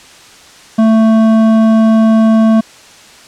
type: tone with hard clipping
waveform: sine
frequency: 221.8 Hz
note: A3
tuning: 14 cents sharp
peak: -7 dBFS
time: 0.78-2.61 s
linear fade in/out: 10 ms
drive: 10 dB
effects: white hiss -38 dBFS RMS until 3.27 s + low-pass 7000 Hz 12 dB/octave